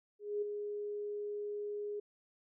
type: tone with ADSR envelope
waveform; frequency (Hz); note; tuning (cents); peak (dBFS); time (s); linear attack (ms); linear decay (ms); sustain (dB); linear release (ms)
sine; 414; G#4; -5; -31; 0.19-2; 230; 10; -6; 7
effects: none